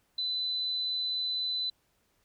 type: tone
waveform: sine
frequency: 4008 Hz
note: B7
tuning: 25 cents sharp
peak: -29 dBFS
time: 0.18-1.7 s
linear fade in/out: 5 ms
effects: pink hiss -72 dBFS RMS until 2.24 s